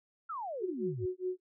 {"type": "exponential sweep", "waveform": "sine", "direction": "down", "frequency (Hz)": [1404, 91.8], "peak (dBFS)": -36, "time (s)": [0.29, 1.06], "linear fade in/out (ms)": 10}
{"type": "tone with tremolo", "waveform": "sine", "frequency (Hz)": 367.5, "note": "F#4", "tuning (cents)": -12, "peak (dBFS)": -30, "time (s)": [0.6, 1.4], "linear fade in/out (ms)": 50, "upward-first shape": "sine", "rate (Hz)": 4.8, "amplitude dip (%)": 100}
{"effects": []}